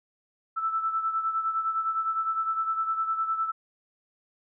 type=beating tone pair; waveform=sine; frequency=1318.5 / 1328.3 Hz; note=E6 / E6; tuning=0 / +13 cents; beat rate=9.8 Hz; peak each=-26 / -33 dBFS; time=0.56-3.52 s; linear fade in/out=20 ms; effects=none